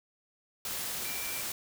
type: tone in noise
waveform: sine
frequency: 2349 Hz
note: D7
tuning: in tune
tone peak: -42 dBFS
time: 1.05-1.41 s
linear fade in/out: 2 ms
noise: white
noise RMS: -36 dBFS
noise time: 0.65-1.52 s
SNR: -9 dB
effects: none